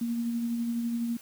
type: tone with tremolo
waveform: sine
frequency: 234.3 Hz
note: A#3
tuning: 9 cents sharp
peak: -26 dBFS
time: 0.01-1.17 s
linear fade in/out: 5 ms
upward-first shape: sine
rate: 12 Hz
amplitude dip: 30%
effects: white hiss -51 dBFS RMS until 1.21 s